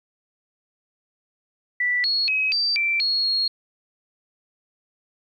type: tone with pitch steps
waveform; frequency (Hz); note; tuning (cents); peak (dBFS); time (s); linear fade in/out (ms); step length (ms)
sine; 1968 / 4331 / 2545 / 4665 / 2344 / 4314 / 4289; B6 / C#8 / D#7 / D8 / D7 / C#8 / C8; -7 / -41 / +39 / -12 / -4 / -48 / +42; -19; 1.8-3.48; 5; 240
effects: 10-bit